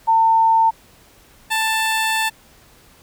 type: tone pair in turn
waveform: sine / 15% pulse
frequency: 900 / 883.5 Hz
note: A5 / A5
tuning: +39 / +7 cents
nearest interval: unison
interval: 32 cents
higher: first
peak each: -11 dBFS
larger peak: neither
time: 0.07-0.71 / 1.5-2.3 s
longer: second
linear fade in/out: 20 ms
effects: pink hiss -50 dBFS RMS until 3.02 s